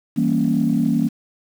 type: chord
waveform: sine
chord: E diminished seventh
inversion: none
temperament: equal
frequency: 164.81 / 196 / 233.1 / 277.2 Hz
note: E3 / G3 / Bb3 / Db4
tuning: 0 / 0 / 0 / 0 cents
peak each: -22 / -23 / -18 / -21 dBFS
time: 0.16-1.09 s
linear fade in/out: 20 ms
effects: tanh soft clip ceiling -7 dBFS + 7-bit